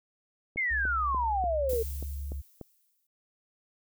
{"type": "click train", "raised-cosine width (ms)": 2, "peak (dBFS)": -27, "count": 8, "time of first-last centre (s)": [0.56, 2.613], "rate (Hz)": 3.41}
{"type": "exponential sweep", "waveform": "sine", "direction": "down", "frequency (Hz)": [2203, 437.8], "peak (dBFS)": -26, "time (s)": [0.57, 1.83], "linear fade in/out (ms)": 10}
{"type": "tone with pitch glide", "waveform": "sine", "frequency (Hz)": [64.8, 70.26], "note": ["C2", "C#2"], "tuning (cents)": [-16, 24], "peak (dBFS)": -33, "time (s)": [0.7, 2.42], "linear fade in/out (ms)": 20, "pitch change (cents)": 140, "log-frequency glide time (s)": [1.53, 1.96]}
{"type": "noise with exponential decay", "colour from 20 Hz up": "violet", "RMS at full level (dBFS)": -37, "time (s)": [1.69, 3.07], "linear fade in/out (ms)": 5, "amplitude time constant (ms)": 300}
{"effects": []}